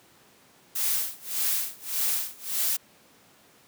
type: noise with tremolo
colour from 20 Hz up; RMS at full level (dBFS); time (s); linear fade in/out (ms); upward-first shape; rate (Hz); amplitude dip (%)
blue; -25; 0.75-2.77; 10; sine; 1.7; 95
effects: pink hiss -57 dBFS RMS until 3.67 s + high-pass 150 Hz 12 dB/octave